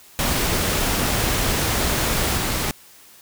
pink noise with level steps, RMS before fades -21 / -23 dBFS, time 0.19-2.71 s, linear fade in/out 0 ms, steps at 2.36 s, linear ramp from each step 20 ms, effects white hiss -48 dBFS RMS until 3.21 s

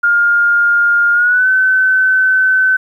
sine tone with pitch glide, 1412 to 1522.1 Hz, F6 to F#6, +19 to +49 cents, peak -8 dBFS, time 0.03-2.77 s, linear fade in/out 10 ms, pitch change +130 cents, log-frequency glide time 1.13-1.48 s, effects 8-bit

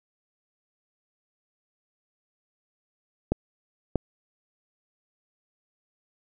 clicks, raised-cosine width 2 ms, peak -9 dBFS, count 2, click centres 3.32 / 3.957 s, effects none

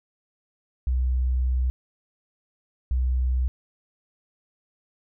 sine tone pair in turn, 63.2 / 63.2 Hz, B1 / B1, +41 / +41 cents, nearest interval unison, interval 0 cents, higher neither, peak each -20 dBFS, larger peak neither, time 0.87-1.7 / 2.91-3.48 s, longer first, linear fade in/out 0 ms, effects none

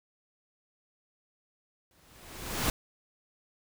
pink noise with exponential growth, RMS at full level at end -27 dBFS, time 1.91-2.7 s, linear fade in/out 1 ms, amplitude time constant 170 ms, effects none

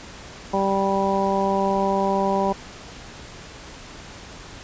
harmonic tone, 195.5 Hz, G3, 4 cents flat, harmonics 1 / 2 / 3 / 4 / 5, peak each -25 / -25 / -25 / -25 / -25 dBFS, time 0.53-2.53 s, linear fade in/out 10 ms, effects pink hiss -40 dBFS RMS until 4.63 s + resampled to 16000 Hz

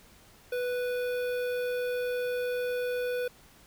square tone with notch filter, 493.9 Hz, B4, in tune, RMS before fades -31 dBFS, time 0.52-3.28 s, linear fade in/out 5 ms, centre 6900 Hz, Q 0.55, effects pink hiss -57 dBFS RMS until 3.66 s

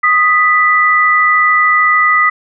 sine tone pair together, 1244.5 / 1975.5 Hz, D#6 / B6, 0 / 0 cents, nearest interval minor sixth, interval 800 cents, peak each -10 dBFS, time 0.03-2.3 s, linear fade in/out 10 ms, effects none

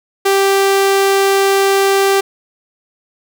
sawtooth tone, 392 Hz, G4, in tune, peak -6 dBFS, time 0.25-2.21 s, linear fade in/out 10 ms, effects none

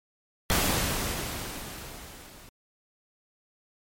pink noise with level ramp, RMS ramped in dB -23 to -50 dBFS, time 0.5-2.49 s, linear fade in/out 0 ms, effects MP3 64 kbps

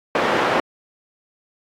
pink band-pass noise, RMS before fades -19 dBFS, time 0.15-0.6 s, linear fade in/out 2 ms, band 360 to 1800 Hz, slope 12 dB/octave, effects AAC 64 kbps

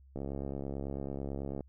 click train, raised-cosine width 2 ms, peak -25 dBFS, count 101, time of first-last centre 0.16-1.607 s, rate 69.1 Hz, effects added 67 Hz sine -55 dBFS peak until 1.68 s

